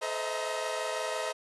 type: tone cluster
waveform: sawtooth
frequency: 434.7 / 516 / 631 / 657 / 940 Hz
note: A4 / C5 / D#5 / E5 / A#5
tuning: -21 / -24 / +24 / -6 / +14 cents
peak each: -36 / -33 / -31 / -38 / -35 dBFS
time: 0.01-1.33 s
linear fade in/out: 20 ms
effects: resampled to 24000 Hz